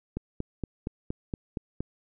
click train, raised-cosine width 3 ms, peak -18 dBFS, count 8, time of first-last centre 0.17-1.806 s, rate 4.28 Hz, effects none

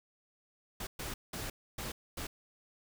pink noise bursts at uneven times, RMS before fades -40 dBFS, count 5, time 0.8-0.87 / 0.99-1.14 / 1.33-1.5 / 1.78-1.92 / 2.17-2.27 s, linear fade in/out 5 ms, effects none

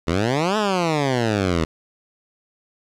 10% pulse exponential two-way sweep, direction up then down, 77.78 to 220 to 77.78 Hz, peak -10 dBFS, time 0.07-1.65 s, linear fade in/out 10 ms, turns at 0.57 s, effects low-pass 6000 Hz 12 dB/octave + 8-bit

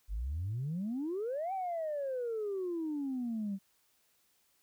sine exponential two-way sweep, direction up then down, 46.25 to 784 to 190.2 Hz, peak -32 dBFS, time 0.08-3.59 s, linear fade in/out 50 ms, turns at 1.53 s, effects tanh soft clip ceiling -30 dBFS + white hiss -72 dBFS RMS until 4.62 s

